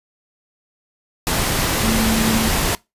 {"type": "tone in noise", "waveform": "sine", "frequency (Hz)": 222.8, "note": "A3", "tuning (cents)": 22, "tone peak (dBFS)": -18, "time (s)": [1.83, 2.48], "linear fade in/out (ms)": 0, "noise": "pink", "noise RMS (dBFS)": -19, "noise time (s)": [1.27, 2.75], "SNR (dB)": -2, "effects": ["noise-tail reverb RT60 0.2 s tail -22 dB re dry", "resampled to 32000 Hz"]}